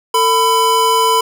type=tone pair together; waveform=square; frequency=448.9 / 1000 Hz; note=A4 / B5; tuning=+35 / +21 cents; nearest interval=octave + major second; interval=1386 cents; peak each=-17 / -12 dBFS; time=0.14-1.21 s; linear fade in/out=5 ms; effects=none